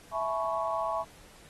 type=chord; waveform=sine; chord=C# minor seventh; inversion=first; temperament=equal with one note detuned; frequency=659.3 / 851 / 987.8 / 1108.7 Hz; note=E5 / G#5 / B5 / C#6; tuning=0 / +42 / 0 / 0 cents; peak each=-32 / -35 / -36 / -33 dBFS; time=0.11-1.05 s; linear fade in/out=50 ms; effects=pink hiss -55 dBFS RMS until 1.49 s + AAC 32 kbps